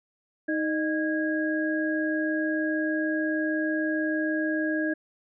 sine tone cluster, 313.5 / 613 / 1644 Hz, D#4 / D#5 / G#6, +13 / -26 / -18 cents, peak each -26 / -32 / -30 dBFS, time 0.48-4.94 s, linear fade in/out 10 ms, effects none

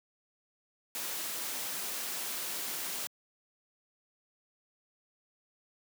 white noise, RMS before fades -37 dBFS, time 0.95-3.07 s, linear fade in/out 0 ms, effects high-pass 200 Hz 12 dB/octave

